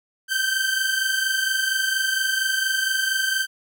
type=tone pair together; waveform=sawtooth; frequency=1543.7 / 1568 Hz; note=G6 / G6; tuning=-27 / 0 cents; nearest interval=unison; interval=27 cents; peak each=-20 dBFS; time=0.28-3.47 s; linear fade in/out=50 ms; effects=none